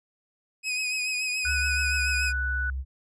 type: tone with vibrato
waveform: sawtooth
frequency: 2513 Hz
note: D#7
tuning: 17 cents sharp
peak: -23 dBFS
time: 0.63-2.33 s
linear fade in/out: 50 ms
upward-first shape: triangle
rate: 7 Hz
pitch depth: 44 cents each way
type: tone with pitch glide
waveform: sine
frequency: 69.3 to 66.13 Hz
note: C#2 to C2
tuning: 0 to +19 cents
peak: -28 dBFS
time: 1.44-2.85 s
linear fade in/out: 50 ms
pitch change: -81 cents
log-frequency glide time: 1.9-2.25 s
type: tone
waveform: sine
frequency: 1483 Hz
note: F#6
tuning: 4 cents sharp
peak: -27 dBFS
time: 1.45-2.7 s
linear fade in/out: 2 ms
effects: resampled to 22050 Hz